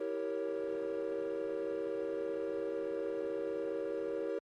triangle chord, E diminished seventh, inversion none, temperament equal with one note detuned, 326.2 / 392 / 466.2 / 554.4 Hz, E4 / G4 / Bb4 / Db5, -18 / 0 / 0 / 0 cents, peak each -40 / -37 / -36 / -38 dBFS, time 0-4.39 s, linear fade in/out 5 ms, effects Opus 24 kbps

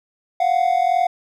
triangle tone pair together, 697 / 739.3 Hz, F5 / F#5, -4 / -2 cents, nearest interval minor second, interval 102 cents, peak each -16 dBFS, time 0.4-1.07 s, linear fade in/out 5 ms, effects none

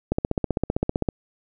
click train, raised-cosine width 2 ms, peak -8 dBFS, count 16, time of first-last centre 0.12-1.088 s, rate 15.5 Hz, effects none

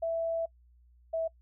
sine tone pair in turn, 661 / 652.7 Hz, E5 / E5, +5 / -17 cents, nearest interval unison, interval 22 cents, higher first, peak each -28 dBFS, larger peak neither, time 0.02-0.46 / 1.13-1.28 s, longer first, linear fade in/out 10 ms, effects noise-tail reverb RT60 0.1 s tail -25 dB re dry + added 60 Hz sine -58 dBFS peak until 1.41 s

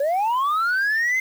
sine linear sweep, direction up, 542 to 2093 Hz, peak -16 dBFS, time 0-1.2 s, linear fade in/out 5 ms, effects tanh soft clip ceiling -17 dBFS + 7-bit

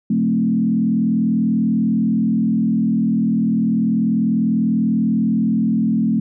sine tone with frequency modulation, 220 Hz, A3, in tune, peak -14 dBFS, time 0.1-6.2 s, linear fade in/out 5 ms, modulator 40.3 Hz, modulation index 1.1, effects none

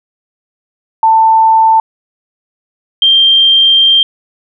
sine tone pair in turn, 890 / 3172 Hz, A5 / G7, +20 / +20 cents, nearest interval octave + minor seventh, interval 2200 cents, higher second, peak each -4 dBFS, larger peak neither, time 1.03-1.8 / 3.02-4.03 s, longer second, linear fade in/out 2 ms, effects none

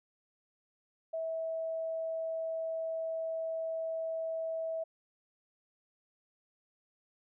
sine tone, 650 Hz, E5, 24 cents flat, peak -33 dBFS, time 1.13-4.84 s, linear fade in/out 10 ms, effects none

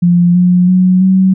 sine tone with pitch steps, 174.61 / 179.21 / 183.93 / 188.77 Hz, F3 / F3 / F#3 / F#3, 0 / +45 / -10 / +35 cents, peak -5 dBFS, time 0.02-1.34 s, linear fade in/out 10 ms, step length 330 ms, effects none

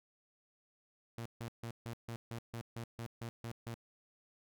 sawtooth tone bursts, 116.3 Hz, A#2, 4 cents flat, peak -37 dBFS, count 12, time 1.18-3.742 s, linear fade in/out 0 ms, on 76 ms, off 150 ms, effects none

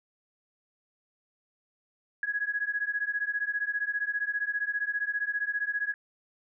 sine beating tone pair, 1661.2 / 1676.2 Hz, G#6 / G#6, 0 / +16 cents, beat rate 15 Hz, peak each -31 dBFS, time 2.23-5.94 s, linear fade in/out 2 ms, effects none

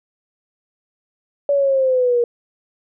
sine linear sweep, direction down, 572 to 471.8 Hz, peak -13 dBFS, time 1.49-2.24 s, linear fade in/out 2 ms, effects none

